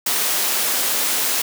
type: high-pass noise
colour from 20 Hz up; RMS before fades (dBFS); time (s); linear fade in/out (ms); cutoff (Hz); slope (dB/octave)
white; -20; 0.06-1.42; 5; 250; 12
effects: none